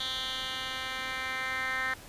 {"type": "tone with band-pass filter sweep", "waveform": "10% pulse", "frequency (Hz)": 260.5, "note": "C4", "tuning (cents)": -7, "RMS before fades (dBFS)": -34, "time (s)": [0, 1.94], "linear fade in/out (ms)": 5, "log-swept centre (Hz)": [3400, 1900], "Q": 4.5, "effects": ["pink hiss -49 dBFS RMS until 2.08 s", "resampled to 32000 Hz"]}